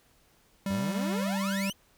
square tone, 196 Hz, G3, in tune, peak -29 dBFS, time 0.66-1.7 s, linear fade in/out 2 ms
sawtooth exponential sweep, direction up, 83.5 to 3185 Hz, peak -31 dBFS, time 0.69-1.73 s, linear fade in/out 20 ms
effects pink hiss -64 dBFS RMS until 1.97 s

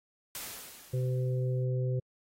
white noise with exponential decay, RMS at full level -38 dBFS, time 0.35-1.64 s, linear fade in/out 1 ms, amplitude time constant 280 ms
harmonic tone, 127.6 Hz, C3, 43 cents flat, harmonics 1 / 3 / 4, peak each -28 / -39 / -39 dBFS, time 0.93-2 s, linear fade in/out 10 ms
effects AAC 48 kbps

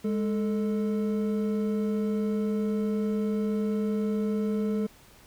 triangle tone pair together, 207.7 / 440 Hz, G#3 / A4, 0 / 0 cents, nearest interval octave + minor second, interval 1300 cents, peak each -24 / -29 dBFS, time 0.04-4.87 s, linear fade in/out 10 ms, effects pink hiss -55 dBFS RMS until 5.26 s

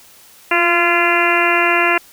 harmonic tone with a mistuned harmonic, 344 Hz, F4, 26 cents flat, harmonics 1 / 2 / 3 / 4 / 5 / 6 / 7 / 8, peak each -20 / -20 / -20 / -20 / -20 / -20 / -20 / -20 dBFS, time 0.51-1.98 s, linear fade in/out 5 ms, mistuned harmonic 1, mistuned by +24 cents, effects white hiss -45 dBFS RMS until 2.12 s

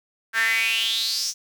sawtooth tone with high-pass filter sweep, 225.5 Hz, A3, 43 cents sharp, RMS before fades -23 dBFS, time 0.33-1.34 s, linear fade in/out 50 ms, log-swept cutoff 1600 to 6000 Hz, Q 7.2, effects none

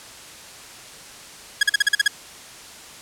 sawtooth tone bursts, 1661.2 Hz, G#6, in tune, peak -9 dBFS, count 8, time 1.61-2.079 s, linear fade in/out 5 ms, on 21 ms, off 43 ms, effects white hiss -41 dBFS RMS until 3.01 s + low-pass 9000 Hz 12 dB/octave

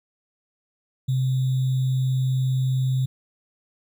sine tone with sample-and-hold, 130.2 Hz, C3, 8 cents flat, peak -19 dBFS, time 1.08-3.06 s, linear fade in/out 10 ms, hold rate 3675 Hz, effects none

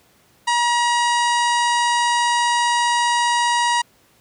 harmonic tone, 955 Hz, A#5, 42 cents sharp, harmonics 1 / 2 / 3 / 4 / 5 / 6 / 7 / 8 / 9 / 10, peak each -17 / -23 / -27 / -29 / -31 / -33 / -34 / -35 / -36 / -37 dBFS, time 0.47-3.82 s, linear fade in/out 10 ms, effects pink hiss -56 dBFS RMS until 4.2 s + high-pass 80 Hz 12 dB/octave

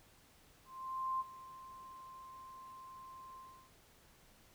sine tone with ADSR envelope, 1048 Hz, C6, 2 cents sharp, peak -33 dBFS, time 0.65-3.72 s, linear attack 550 ms, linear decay 31 ms, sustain -17 dB, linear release 340 ms, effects pink hiss -65 dBFS RMS until 4.54 s

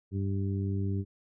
harmonic tone, 98 Hz, G2, in tune, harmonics 1 / 2 / 3 / 4, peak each -29 / -35 / -39 / -41 dBFS, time 0.11-1.05 s, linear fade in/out 50 ms, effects none

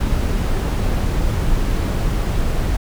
brown noise, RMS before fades -18 dBFS, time 0-2.77 s, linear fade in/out 10 ms, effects none

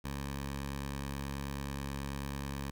10% pulse tone with notch filter, 69.3 Hz, C#2, in tune, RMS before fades -39 dBFS, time 0.04-2.71 s, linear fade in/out 10 ms, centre 370 Hz, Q 1.5, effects none

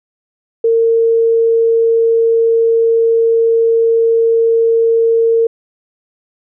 sine tone, 457 Hz, A#4, 34 cents flat, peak -8 dBFS, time 0.64-5.47 s, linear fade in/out 5 ms, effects none

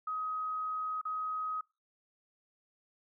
sine tone with dropouts, 1262 Hz, D#6, 24 cents sharp, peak -33 dBFS, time 0.07-1.61 s, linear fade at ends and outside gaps 5 ms, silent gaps 1.014-1.052 s, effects noise-tail reverb RT60 0.3 s tail -26 dB re dry

